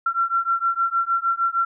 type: beating tone pair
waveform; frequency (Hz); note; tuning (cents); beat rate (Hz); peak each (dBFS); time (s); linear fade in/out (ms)
sine; 1358 / 1364.5; F6 / F6; -49 / -41; 6.5; -22; 0.06-1.65; 5
effects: none